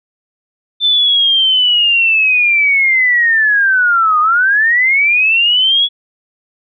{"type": "linear two-way sweep", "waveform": "sine", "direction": "down then up", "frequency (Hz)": [3561, 1213, 3397], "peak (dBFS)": -8, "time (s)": [0.8, 5.89], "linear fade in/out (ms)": 50, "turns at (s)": 4.2, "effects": []}